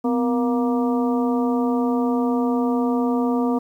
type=harmonic tone with a mistuned harmonic; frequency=236 Hz; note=A#3; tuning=22 cents sharp; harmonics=1 / 2 / 3 / 4 / 5; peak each=-19 / -25 / -29 / -31 / -33 dBFS; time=0.04-3.59 s; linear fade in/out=10 ms; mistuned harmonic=1; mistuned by=+110 cents; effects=9-bit